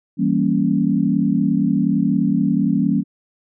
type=chord; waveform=sine; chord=E diminished seventh; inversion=none; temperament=equal; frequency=164.81 / 196 / 233.1 / 277.2 Hz; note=E3 / G3 / Bb3 / Db4; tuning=0 / 0 / 0 / 0 cents; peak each=-22 / -19 / -20 / -20 dBFS; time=0.17-3.04 s; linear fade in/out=50 ms; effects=none